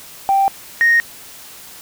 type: tone pair in turn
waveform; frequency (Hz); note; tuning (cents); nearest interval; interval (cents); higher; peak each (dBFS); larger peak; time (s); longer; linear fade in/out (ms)
sine; 784 / 1861.2; G5 / A#6; 0 / -3; octave + minor third; 1497; second; -10 / -8; second; 0.29-0.48 / 0.81-1; neither; 0
effects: tanh soft clip ceiling -6 dBFS + white hiss -38 dBFS RMS until 1.81 s